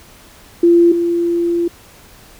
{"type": "tone pair in turn", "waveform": "sine", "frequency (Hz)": [342.6, 342.6], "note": ["F4", "F4"], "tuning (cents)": [-33, -33], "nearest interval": "unison", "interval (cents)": 0, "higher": "neither", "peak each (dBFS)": [-6, -13], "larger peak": "first", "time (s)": [[0.63, 0.92], [0.92, 1.68]], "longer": "second", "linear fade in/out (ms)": 5, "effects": ["pink hiss -43 dBFS RMS until 2.39 s"]}